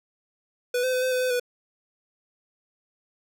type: tone with pitch steps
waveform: square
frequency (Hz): 492.7 / 513 / 506 / 514 / 505 / 508 / 491.4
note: B4 / C5 / B4 / C5 / B4 / B4 / B4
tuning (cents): -4 / -34 / +42 / -31 / +39 / +49 / -9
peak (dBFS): -23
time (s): 0.74-1.398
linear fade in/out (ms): 5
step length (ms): 94
effects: none